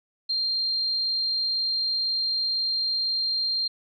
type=tone; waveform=sine; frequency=4186 Hz; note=C8; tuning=in tune; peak=-23 dBFS; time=0.29-3.68 s; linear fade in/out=10 ms; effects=none